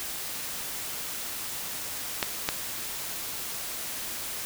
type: clicks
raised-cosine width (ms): 0.2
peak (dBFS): -7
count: 2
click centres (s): 2.228 / 2.489
effects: white hiss -35 dBFS RMS until 4.45 s